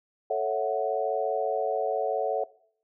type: chord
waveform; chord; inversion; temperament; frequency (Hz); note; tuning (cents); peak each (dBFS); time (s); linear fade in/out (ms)
sine; F# minor seventh; first; equal; 440 / 554.4 / 659.3 / 740; A4 / C#5 / E5 / F#5; 0 / 0 / 0 / 0; -30; 0.3-2.44; 5
effects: noise-tail reverb RT60 0.6 s tail -20 dB re dry